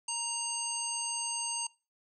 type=harmonic tone with a mistuned harmonic; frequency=932.3 Hz; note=A#5; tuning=in tune; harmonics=1 / 3 / 5 / 7 / 9; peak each=-41 / -40 / -42 / -39 / -35 dBFS; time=0.08-1.67 s; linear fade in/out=5 ms; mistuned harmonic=7; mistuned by=-41 cents; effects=noise-tail reverb RT60 0.3 s tail -22 dB re dry